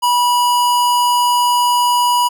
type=tone; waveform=square; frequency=975 Hz; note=B5; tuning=23 cents flat; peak=-12 dBFS; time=0.02-2.29 s; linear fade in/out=20 ms; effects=none